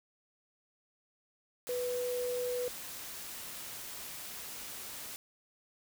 sine tone in noise, 493.9 Hz, B4, in tune, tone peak -32 dBFS, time 1.69-2.68 s, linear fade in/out 0 ms, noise white, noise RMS -44 dBFS, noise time 1.67-5.16 s, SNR +9 dB, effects none

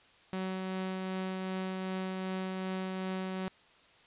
sawtooth tone with tremolo, 187.8 Hz, F#3, 26 cents sharp, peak -29 dBFS, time 0.33-3.48 s, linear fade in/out 0 ms, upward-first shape triangle, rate 2.6 Hz, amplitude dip 25%, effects white hiss -61 dBFS RMS until 4.06 s + resampled to 8000 Hz

